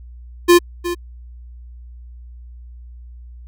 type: tone with echo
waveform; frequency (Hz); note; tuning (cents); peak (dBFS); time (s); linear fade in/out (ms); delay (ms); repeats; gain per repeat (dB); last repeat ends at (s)
square; 349.2; F4; 0; -7; 0.48-0.59; 20; 360; 1; -13; 0.95
effects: added 60 Hz sine -35 dBFS peak until 3.47 s